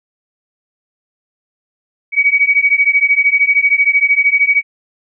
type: beating tone pair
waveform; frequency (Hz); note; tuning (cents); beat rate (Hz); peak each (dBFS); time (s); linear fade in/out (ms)
sine; 2256 / 2269; C#7 / C#7; +30 / +40; 13; -12; 2.12-4.63; 50
effects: none